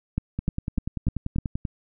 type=two click trains; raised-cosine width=5 ms; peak=-15 / -11 dBFS; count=14 / 5; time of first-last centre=0.39-1.652 / 0.18-1.385 s; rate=10.3 / 3.32 Hz; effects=none